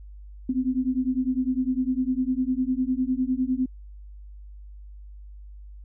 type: beating tone pair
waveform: sine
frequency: 252 / 261.9 Hz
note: B3 / C4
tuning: +35 / +2 cents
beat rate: 9.9 Hz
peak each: -25 dBFS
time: 0.49-3.66 s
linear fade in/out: 5 ms
effects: added 50 Hz sine -40 dBFS peak until 5.84 s